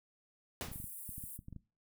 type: noise with exponential decay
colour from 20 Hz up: pink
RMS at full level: -38 dBFS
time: 0.61-0.85 s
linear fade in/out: 0 ms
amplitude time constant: 52 ms
type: clicks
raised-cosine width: 5 ms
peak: -35 dBFS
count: 12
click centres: 0.685 / 0.716 / 0.759 / 0.801 / 0.842 / 1.092 / 1.181 / 1.239 / 1.391 / 1.484 / 1.527 / 1.563 s
type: high-pass noise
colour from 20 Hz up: pink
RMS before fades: -47 dBFS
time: 0.71-1.38 s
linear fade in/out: 20 ms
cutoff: 9100 Hz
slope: 48 dB/octave
effects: noise-tail reverb RT60 0.3 s tail -19 dB re dry